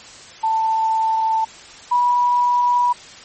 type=tone pair in turn; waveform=sine; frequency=888 / 975 Hz; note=A5 / B5; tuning=+16 / -23 cents; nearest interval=major second; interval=161 cents; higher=second; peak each=-15 / -13 dBFS; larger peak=second; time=0.43-1.45 / 1.91-2.93 s; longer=neither; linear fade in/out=10 ms; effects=white hiss -40 dBFS RMS until 3.24 s + MP3 32 kbps